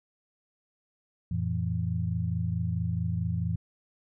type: tone cluster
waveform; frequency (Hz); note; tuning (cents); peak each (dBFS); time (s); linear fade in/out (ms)
sine; 89.6 / 114.2 / 167.8; F2 / A#2 / E3; +45 / -35 / +31; -31; 1.31-3.56; 5
effects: none